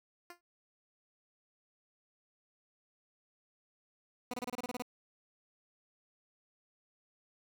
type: tone with exponential decay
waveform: 10% pulse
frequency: 349 Hz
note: F4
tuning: 1 cent flat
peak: -36 dBFS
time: 0.3-0.41 s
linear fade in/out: 2 ms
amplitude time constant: 22 ms
type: tone bursts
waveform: 15% pulse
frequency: 246.9 Hz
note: B3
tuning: in tune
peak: -30 dBFS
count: 10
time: 4.31-4.822 s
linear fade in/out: 2 ms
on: 26 ms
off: 28 ms
effects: none